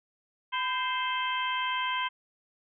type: harmonic tone with a mistuned harmonic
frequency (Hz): 523.3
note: C5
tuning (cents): 0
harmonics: 2 / 3 / 4 / 5 / 6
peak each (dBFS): -30 / -36 / -36 / -38 / -35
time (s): 0.52-2.09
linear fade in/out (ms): 20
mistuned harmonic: 2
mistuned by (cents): -64
effects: none